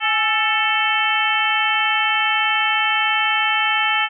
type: harmonic tone with a mistuned harmonic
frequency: 441.4 Hz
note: A4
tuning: 5 cents sharp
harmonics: 2 / 3 / 4 / 5 / 6 / 7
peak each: -23 / -23 / -23 / -23 / -23 / -23 dBFS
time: 0-4.09 s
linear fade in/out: 50 ms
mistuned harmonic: 2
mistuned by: -74 cents
effects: none